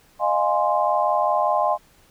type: chord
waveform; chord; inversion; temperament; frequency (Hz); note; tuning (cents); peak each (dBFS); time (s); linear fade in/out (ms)
sine; F minor seventh; third; equal with one note detuned; 613.3 / 698.5 / 830.6 / 1046.5; Eb5 / F5 / Ab5 / C6; -25 / 0 / 0 / 0; -23; 0.19-1.78; 50
effects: pink hiss -56 dBFS RMS until 2.1 s

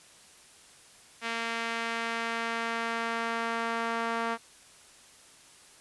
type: tone with band-pass filter sweep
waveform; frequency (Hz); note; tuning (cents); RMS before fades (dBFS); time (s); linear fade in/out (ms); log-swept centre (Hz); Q
sawtooth; 229.9; A#3; -24; -32; 1.21-4.38; 50; 2200 to 1200; 1.1
effects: white hiss -55 dBFS RMS until 5.8 s + resampled to 24000 Hz

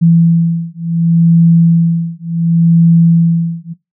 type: beating tone pair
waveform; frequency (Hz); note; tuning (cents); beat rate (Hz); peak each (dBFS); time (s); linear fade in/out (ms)
sine; 166.9 / 167.59; E3 / E3; +22 / +29; 0.69; -10; 0.01-3.74; 20
effects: noise-tail reverb RT60 0.2 s tail -19 dB re dry

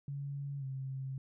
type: tone with pitch glide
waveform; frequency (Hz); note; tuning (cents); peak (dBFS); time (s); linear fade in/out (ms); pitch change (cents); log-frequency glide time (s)
sine; 140.8 to 133.51; C#3 to C3; +27 to +35; -37; 0.08-1.18; 2; -92; 0.59-0.64
effects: none

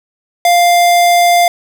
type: tone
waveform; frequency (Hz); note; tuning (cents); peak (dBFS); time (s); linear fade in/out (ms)
square; 698.5; F5; 0; -7; 0.45-1.48; 2
effects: none

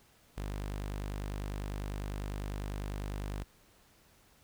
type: tone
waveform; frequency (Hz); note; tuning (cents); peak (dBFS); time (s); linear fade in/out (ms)
sawtooth; 50; G1; +35; -32; 0.37-3.44; 10
effects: pink hiss -64 dBFS RMS until 4.43 s

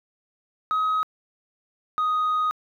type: tone pair in turn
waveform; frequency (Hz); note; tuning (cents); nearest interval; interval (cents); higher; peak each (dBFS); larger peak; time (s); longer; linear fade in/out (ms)
sine; 1267 / 1247.4; D#6 / D#6; +31 / +4; unison; 27; first; -18; neither; 0.71-1.03 / 1.98-2.51; second; 0
effects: tanh soft clip ceiling -19 dBFS + 10-bit

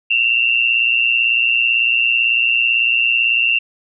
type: tone pair together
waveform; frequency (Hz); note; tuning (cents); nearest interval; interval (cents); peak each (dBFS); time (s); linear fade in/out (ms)
sine; 2649 / 2767; E7 / F7; +8 / -17; minor second; 75; -17 / -14; 0.1-3.59; 10
effects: none

